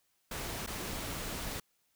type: noise with dropouts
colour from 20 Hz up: pink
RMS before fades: -39 dBFS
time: 0.31-1.6 s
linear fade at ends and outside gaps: 5 ms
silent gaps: 0.664-0.673 s
effects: white hiss -75 dBFS RMS until 1.95 s